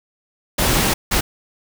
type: noise bursts at uneven times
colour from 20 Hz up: pink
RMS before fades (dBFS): -17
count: 2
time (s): 0.58-0.94 / 1.11-1.21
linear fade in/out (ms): 10
effects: none